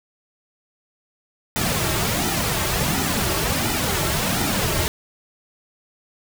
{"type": "noise with flanger", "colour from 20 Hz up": "pink", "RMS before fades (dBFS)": -22, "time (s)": [1.56, 4.88], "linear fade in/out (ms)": 0, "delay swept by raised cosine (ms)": [1.8, 4.1], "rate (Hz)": 1.4, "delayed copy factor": -0.7, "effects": []}